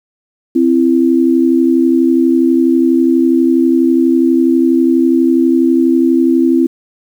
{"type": "tone pair together", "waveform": "sine", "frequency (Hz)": [261.6, 333.8], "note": ["C4", "E4"], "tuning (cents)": [0, 22], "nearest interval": "major third", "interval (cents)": 422, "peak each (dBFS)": -10, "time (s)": [0.55, 6.67], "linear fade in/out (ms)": 10, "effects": ["7-bit"]}